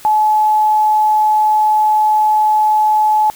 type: tone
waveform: sine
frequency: 856 Hz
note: A5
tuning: 48 cents flat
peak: -9 dBFS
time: 0.05-3.3 s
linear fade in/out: 0 ms
effects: white hiss -39 dBFS RMS until 3.35 s